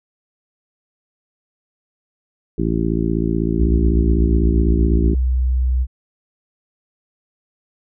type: harmonic tone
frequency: 56 Hz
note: A1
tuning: 31 cents sharp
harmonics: 1 / 2 / 3 / 4 / 5 / 6 / 7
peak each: -23 / -28 / -22 / -24 / -24 / -23 / -27 dBFS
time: 2.58-5.15 s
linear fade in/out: 5 ms
type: tone with pitch glide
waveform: sine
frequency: 64.3 to 63.09 Hz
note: C2 to B1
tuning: -30 to +38 cents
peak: -14 dBFS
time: 3.57-5.87 s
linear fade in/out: 50 ms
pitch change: -32 cents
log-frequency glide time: 5.16-5.22 s
effects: none